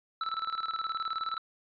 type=tone with tremolo; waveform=square; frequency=1318.5 Hz; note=E6; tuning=in tune; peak=-30 dBFS; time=0.21-1.38 s; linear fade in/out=2 ms; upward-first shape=square; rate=19 Hz; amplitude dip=70%; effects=resampled to 11025 Hz